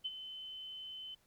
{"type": "tone with ADSR envelope", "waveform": "sine", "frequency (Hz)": 3050, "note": "G7", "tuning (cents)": -48, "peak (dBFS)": -34, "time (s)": [0.04, 1.15], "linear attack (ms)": 17, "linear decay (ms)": 37, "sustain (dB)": -10, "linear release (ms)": 9, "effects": ["pink hiss -72 dBFS RMS until 1.26 s"]}